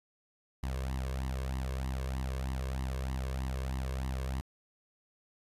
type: tone with flanger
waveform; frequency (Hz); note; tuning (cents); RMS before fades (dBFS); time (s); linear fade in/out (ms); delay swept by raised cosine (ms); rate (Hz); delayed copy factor
sawtooth; 65.41; C2; 0; -35; 0.63-4.41; 0; 1 to 1.88; 3.2; +0.7
effects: resampled to 32000 Hz